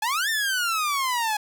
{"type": "exponential two-way sweep", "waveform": "sawtooth", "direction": "up then down", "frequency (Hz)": [830.6, 1827, 830.6], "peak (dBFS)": -19, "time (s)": [0.02, 1.37], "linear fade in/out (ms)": 5, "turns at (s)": 0.29, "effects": []}